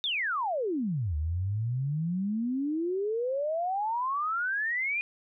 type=exponential two-way sweep; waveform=sine; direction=down then up; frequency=3729 to 73.42 to 2469 Hz; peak=-27 dBFS; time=0.04-5.01 s; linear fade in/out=0 ms; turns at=1.16 s; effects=none